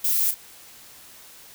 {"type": "noise with echo", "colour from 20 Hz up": "violet", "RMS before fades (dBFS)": -22, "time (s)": [0.04, 0.31], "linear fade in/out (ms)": 5, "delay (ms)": 34, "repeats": 1, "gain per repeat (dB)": -9, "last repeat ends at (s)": 0.344, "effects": ["white hiss -47 dBFS RMS until 1.54 s"]}